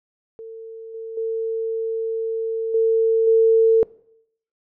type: tone with level steps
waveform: sine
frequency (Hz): 450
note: A4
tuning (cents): +39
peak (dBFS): -33 / -29 / -21 / -14 / -11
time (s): 0.39-3.83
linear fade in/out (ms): 0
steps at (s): 0.94 / 1.17 / 2.74 / 3.27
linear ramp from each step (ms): 5
effects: noise-tail reverb RT60 0.7 s tail -22 dB re dry